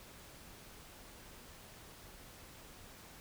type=silence; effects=pink hiss -55 dBFS RMS until 3.2 s